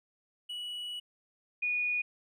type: tone pair in turn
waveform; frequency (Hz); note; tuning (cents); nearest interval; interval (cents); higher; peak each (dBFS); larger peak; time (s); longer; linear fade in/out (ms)
triangle / sine; 2936 / 2458; F#7 / D#7; -14 / -22; minor third; 308; first; -35 / -28; second; 0.49-1 / 1.62-2.02; first; 10
effects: none